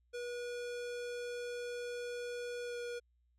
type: tone with pitch glide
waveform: square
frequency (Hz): 484.2 to 480.3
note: B4 to B4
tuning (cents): -34 to -48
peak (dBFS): -40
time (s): 0.13-3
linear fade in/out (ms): 20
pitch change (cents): -14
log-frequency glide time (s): 2.64-2.77
effects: added 60 Hz sine -70 dBFS peak until 3.38 s + low-pass 8000 Hz 12 dB/octave